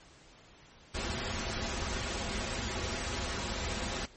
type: noise with comb filter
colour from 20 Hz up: pink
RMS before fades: -35 dBFS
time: 0.94-4.06 s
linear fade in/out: 10 ms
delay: 6.7 ms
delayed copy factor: -0.6
effects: pink hiss -57 dBFS RMS until 4.16 s + MP3 32 kbps